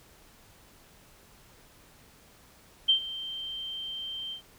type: tone with ADSR envelope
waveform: sine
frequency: 3136 Hz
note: G7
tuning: in tune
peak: -17 dBFS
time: 2.88-4.42 s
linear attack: 15 ms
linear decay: 99 ms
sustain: -17 dB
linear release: 100 ms
effects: pink hiss -57 dBFS RMS until 4.58 s